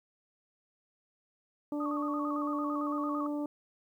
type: harmonic tone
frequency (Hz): 293.7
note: D4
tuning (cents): 0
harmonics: 1 / 2 / 3 / 4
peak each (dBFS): -32 / -40 / -46 / -50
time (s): 1.72-3.46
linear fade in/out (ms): 2
type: tone with vibrato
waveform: sine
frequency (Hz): 1174.7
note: D6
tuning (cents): 0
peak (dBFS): -35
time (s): 1.8-3.27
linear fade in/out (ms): 5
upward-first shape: square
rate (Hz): 8.9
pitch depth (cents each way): 86
effects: 11-bit